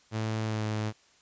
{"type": "tone with pitch glide", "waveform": "sawtooth", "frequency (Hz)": [110, 107.8], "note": ["A2", "A2"], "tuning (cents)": [0, -35], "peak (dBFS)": -25, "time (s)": [0.11, 0.93], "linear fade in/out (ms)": 50, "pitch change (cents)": -35, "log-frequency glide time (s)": [0.43, 0.64], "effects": ["white hiss -62 dBFS RMS until 1.21 s", "resampled to 16000 Hz"]}